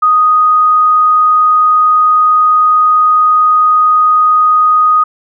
sine tone, 1244.5 Hz, D#6, in tune, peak -5 dBFS, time 0.02-5.04 s, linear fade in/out 10 ms, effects none

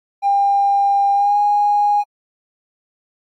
triangle tone with pitch glide, 800 to 823.9 Hz, G5 to G#5, +35 to -14 cents, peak -8 dBFS, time 0.22-2.04 s, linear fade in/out 50 ms, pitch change +51 cents, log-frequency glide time 1.13-1.38 s, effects tanh soft clip ceiling -10 dBFS + AAC 64 kbps

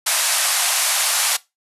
white band-pass noise, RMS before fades -19 dBFS, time 0.06-1.37 s, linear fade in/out 10 ms, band 610 to 12000 Hz, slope 48 dB/octave, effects noise-tail reverb RT60 0.2 s tail -19 dB re dry + resampled to 32000 Hz

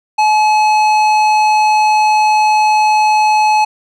sine tone with tanh clipping, 855 Hz, A5, 50 cents flat, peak -10 dBFS, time 0.18-3.65 s, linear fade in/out 10 ms, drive 14 dB, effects none

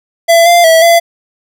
square tone with pitch steps, 672 / 693 / 652 / 678 Hz, E5 / F5 / E5 / E5, +33 / -14 / -19 / +49 cents, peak -4 dBFS, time 0.28-1 s, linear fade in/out 20 ms, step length 180 ms, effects none

